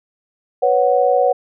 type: chord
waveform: sine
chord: B suspended second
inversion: none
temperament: equal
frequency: 493.9 / 554.4 / 740 Hz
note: B4 / C#5 / F#5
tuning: 0 / 0 / 0 cents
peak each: -16 dBFS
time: 0.62-1.33 s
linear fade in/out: 10 ms
effects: none